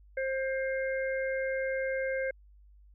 harmonic tone, 530 Hz, C5, 22 cents sharp, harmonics 1 / 3 / 4, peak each -30 / -37 / -39 dBFS, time 0.17-2.31 s, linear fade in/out 5 ms, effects added 50 Hz sine -54 dBFS peak until 2.94 s

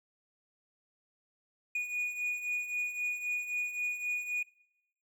triangle beating tone pair, 2455 / 2458.8 Hz, D#7 / D#7, -24 / -21 cents, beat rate 3.8 Hz, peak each -37 / -31 dBFS, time 1.75-4.43 s, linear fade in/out 5 ms, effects noise-tail reverb RT60 0.8 s tail -21 dB re dry

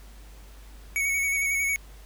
square tone with vibrato, 2229 Hz, C#7, 9 cents sharp, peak -24 dBFS, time 0.96-1.76 s, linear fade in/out 0 ms, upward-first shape square, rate 11 Hz, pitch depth 20 cents each way, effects added 50 Hz sine -44 dBFS peak until 2.05 s + pink hiss -54 dBFS RMS until 2.05 s

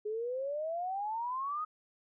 sine exponential sweep, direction up, 415.3 to 1269 Hz, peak -33 dBFS, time 0.05-1.65 s, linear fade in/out 10 ms, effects none

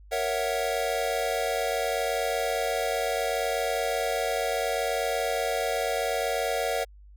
square chord, F# dominant seventh, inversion first, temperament equal, 466.2 / 554.4 / 659.3 / 740 Hz, A#4 / C#5 / E5 / F#5, 0 / 0 / 0 / 0 cents, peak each -32 dBFS, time 0.11-6.85 s, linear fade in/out 20 ms, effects added 50 Hz sine -47 dBFS peak until 7.16 s

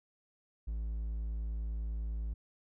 triangle tone, 55 Hz, A1, in tune, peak -32 dBFS, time 0.67-2.34 s, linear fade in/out 10 ms, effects none

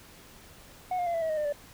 sine tone with pitch steps, 733 / 709.3 / 686.3 / 664.1 / 642.6 / 621.7 / 601.6 / 582.1 Hz, F#5 / F5 / F5 / E5 / E5 / D#5 / D5 / D5, -16 / +27 / -30 / +13 / -44 / -2 / +42 / -15 cents, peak -24 dBFS, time 0.91-1.526 s, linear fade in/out 5 ms, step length 77 ms, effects tanh soft clip ceiling -26 dBFS + pink hiss -52 dBFS RMS until 1.73 s

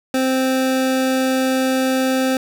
25% pulse tone, 261.3 Hz, C4, 2 cents flat, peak -12 dBFS, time 0.14-2.37 s, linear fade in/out 2 ms, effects none

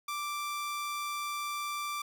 sawtooth tone, 1174.7 Hz, D6, in tune, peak -30 dBFS, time 0.08-2.02 s, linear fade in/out 5 ms, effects none

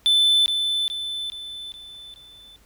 triangle tone with echo, 3520 Hz, A7, in tune, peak -13 dBFS, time 0.06-0.46 s, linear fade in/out 0 ms, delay 420 ms, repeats 5, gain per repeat -6 dB, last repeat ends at 2.56 s, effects added 50 Hz sine -58 dBFS peak until 2.65 s + pink hiss -58 dBFS RMS until 2.65 s

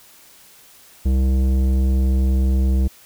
sine tone with tanh clipping, 65.41 Hz, C2, in tune, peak -16 dBFS, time 1.05-2.88 s, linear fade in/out 10 ms, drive 13 dB, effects white hiss -48 dBFS RMS until 3.05 s

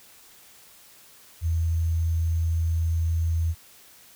sine tone with sample-and-hold, 82.41 Hz, E2, in tune, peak -21 dBFS, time 1.41-3.55 s, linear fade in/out 50 ms, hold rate 6300 Hz, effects white hiss -52 dBFS RMS until 4.15 s

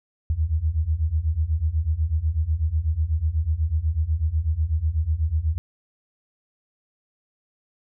sine beating tone pair, 74.5 / 82.6 Hz, D2 / E2, +25 / +4 cents, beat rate 8.1 Hz, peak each -24 / -22 dBFS, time 0.3-5.58 s, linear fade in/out 0 ms, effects none

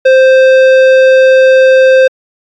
sine tone with tanh clipping, 523.3 Hz, C5, in tune, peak -4 dBFS, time 0.05-2.08 s, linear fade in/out 10 ms, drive 13 dB, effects AAC 64 kbps

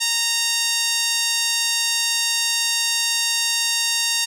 5% pulse tone with band-pass filter, 926 Hz, A#5, 12 cents flat, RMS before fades -21 dBFS, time 0-4.26 s, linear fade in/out 20 ms, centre 4300 Hz, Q 0.72, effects none

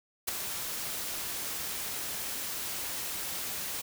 white noise with ADSR envelope, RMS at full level -28 dBFS, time 0.27-3.82 s, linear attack 16 ms, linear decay 9 ms, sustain -8 dB, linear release 16 ms, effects none

